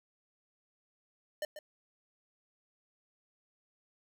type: tone with echo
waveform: square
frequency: 604 Hz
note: D5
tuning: 48 cents sharp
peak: -34 dBFS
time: 1.42-1.45 s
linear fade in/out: 2 ms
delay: 140 ms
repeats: 1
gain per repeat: -10 dB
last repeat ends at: 1.59 s
effects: none